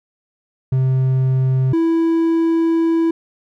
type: tone pair in turn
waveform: triangle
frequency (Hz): 130.81 / 329.6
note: C3 / E4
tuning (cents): 0 / 0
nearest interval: octave + major third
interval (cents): 1600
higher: second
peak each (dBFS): -11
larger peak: neither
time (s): 0.72-1.73 / 1.73-3.11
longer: second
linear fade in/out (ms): 5
effects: none